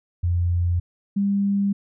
sine tone pair in turn, 87.31 / 199.78 Hz, F2 / G3, 0 / +33 cents, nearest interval octave + major second, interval 1433 cents, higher second, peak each -18 dBFS, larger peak neither, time 0.23-0.8 / 1.16-1.73 s, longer neither, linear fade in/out 10 ms, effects none

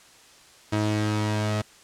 sawtooth tone pair together, 106.4 / 318.6 Hz, G#2 / D#4, +42 / +41 cents, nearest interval octave + perfect fifth, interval 1899 cents, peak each -20 / -25 dBFS, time 0.72-1.62 s, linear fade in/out 10 ms, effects white hiss -52 dBFS RMS until 1.83 s + low-pass 8000 Hz 12 dB/octave

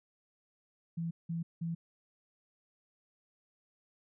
sine tone bursts, 166.9 Hz, E3, 22 cents sharp, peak -33 dBFS, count 3, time 0.97-1.75 s, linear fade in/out 10 ms, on 140 ms, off 180 ms, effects none

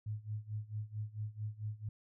sine tone with tremolo, 106.7 Hz, G#2, 47 cents sharp, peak -35 dBFS, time 0.06-1.89 s, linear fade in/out 5 ms, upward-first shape sine, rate 4.5 Hz, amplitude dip 90%, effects none

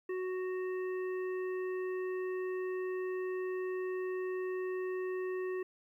harmonic tone with a mistuned harmonic, 370 Hz, F#4, in tune, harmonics 1 / 3 / 5 / 7, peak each -34 / -49 / -48 / -56 dBFS, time 0.09-5.63 s, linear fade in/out 5 ms, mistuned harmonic 7, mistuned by +43 cents, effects 12-bit

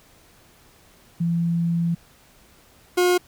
sine / 40% pulse tone pair in turn, 169.2 / 358.5 Hz, E3 / F4, +45 / +45 cents, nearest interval octave + minor second, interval 1300 cents, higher second, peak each -19 / -15 dBFS, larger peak second, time 1.2-1.95 / 2.97-3.18 s, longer first, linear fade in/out 10 ms, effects pink hiss -54 dBFS RMS until 3.27 s

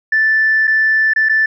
sine tone with dropouts, 1760 Hz, A6, in tune, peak -9 dBFS, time 0.12-1.46 s, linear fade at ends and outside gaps 5 ms, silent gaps 0.672-0.676 / 1.136-1.16 / 1.288-1.294 s, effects tanh soft clip ceiling -5 dBFS

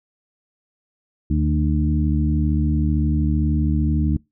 harmonic tone with a mistuned harmonic, 75.5 Hz, D2, 48 cents sharp, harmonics 1 / 2 / 3 / 4, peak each -19 / -22 / -24 / -25 dBFS, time 1.3-4.17 s, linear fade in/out 5 ms, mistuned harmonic 3, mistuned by -19 cents, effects noise-tail reverb RT60 0.2 s tail -24 dB re dry

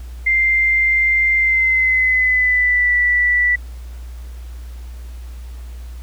sine tone with pitch glide, 2093 to 1964.2 Hz, C7 to B6, 0 to -10 cents, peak -12 dBFS, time 0.26-3.56 s, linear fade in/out 10 ms, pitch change -110 cents, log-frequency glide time 1.36-2.94 s, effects added 60 Hz sine -29 dBFS peak until 6.02 s + pink hiss -48 dBFS RMS until 6.02 s

